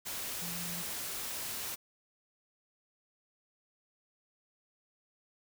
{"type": "tone in noise", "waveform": "sine", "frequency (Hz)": 172.6, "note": "F3", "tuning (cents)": -20, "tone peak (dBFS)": -43, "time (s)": [0.41, 0.83], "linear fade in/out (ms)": 20, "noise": "white", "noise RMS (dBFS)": -39, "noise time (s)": [0.05, 1.76], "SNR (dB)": -7, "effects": []}